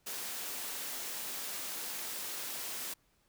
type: high-pass noise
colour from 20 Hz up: white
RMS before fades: -40 dBFS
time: 0.06-2.94 s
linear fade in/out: 10 ms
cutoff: 210 Hz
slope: 12 dB/octave
effects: pink hiss -72 dBFS RMS until 3.28 s